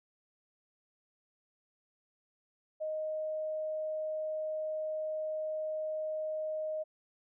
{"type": "tone", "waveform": "sine", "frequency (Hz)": 622.3, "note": "D#5", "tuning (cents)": 0, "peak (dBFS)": -33, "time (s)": [2.8, 6.84], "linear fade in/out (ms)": 20, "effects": []}